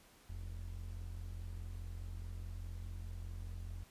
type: ring-modulated tone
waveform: triangle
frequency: 63.6 Hz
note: C2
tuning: 48 cents flat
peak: -37 dBFS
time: 0.29-3.84 s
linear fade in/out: 10 ms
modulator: 22.4 Hz
effects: pink hiss -64 dBFS RMS until 3.9 s + resampled to 32000 Hz